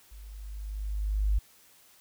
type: tone with level ramp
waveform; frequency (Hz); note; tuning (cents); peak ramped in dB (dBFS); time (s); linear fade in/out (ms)
sine; 51.2; G#1; -24; -44 to -21; 0.11-1.39; 10
effects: white hiss -59 dBFS RMS until 2 s